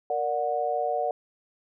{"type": "chord", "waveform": "sine", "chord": "Bb augmented", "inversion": "none", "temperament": "equal with one note detuned", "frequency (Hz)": [466.2, 587.3, 732.3], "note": ["Bb4", "D5", "F#5"], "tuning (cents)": [0, 0, -18], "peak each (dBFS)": [-31, -29, -27], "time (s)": [0.1, 1.11], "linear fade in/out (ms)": 2, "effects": []}